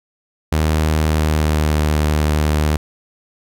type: tone with pitch glide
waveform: sawtooth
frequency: 77.78 to 75.92 Hz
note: D#2 to D#2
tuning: 0 to -42 cents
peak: -10 dBFS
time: 0.52-2.77 s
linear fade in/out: 5 ms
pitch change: -42 cents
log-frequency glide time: 1.03-1.89 s
effects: none